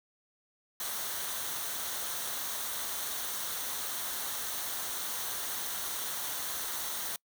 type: noise with comb filter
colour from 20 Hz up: white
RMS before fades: -36 dBFS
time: 0.8-7.16 s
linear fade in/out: 2 ms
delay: 0.4 ms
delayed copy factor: -0.5
effects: noise-tail reverb RT60 0.1 s tail -26 dB re dry